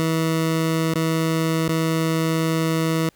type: tone with dropouts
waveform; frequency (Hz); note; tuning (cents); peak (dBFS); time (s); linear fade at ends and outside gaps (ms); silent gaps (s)
20% pulse; 161.7; E3; -33; -14; 0-3.09; 0; 0.938-0.956 / 1.681-1.691
effects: pink hiss -58 dBFS RMS until 3.15 s